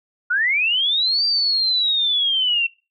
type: linear two-way sweep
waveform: sine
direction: up then down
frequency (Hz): 1396.9 to 4714 to 2697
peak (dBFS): -16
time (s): 0.3-2.67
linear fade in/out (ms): 10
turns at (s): 1.25
effects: noise-tail reverb RT60 0.3 s tail -22 dB re dry